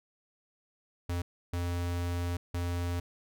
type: tone bursts at uneven times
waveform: square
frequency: 87.31 Hz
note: F2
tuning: in tune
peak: -31 dBFS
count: 3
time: 1.09-1.22 / 1.53-2.37 / 2.54-3 s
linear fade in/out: 5 ms
effects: none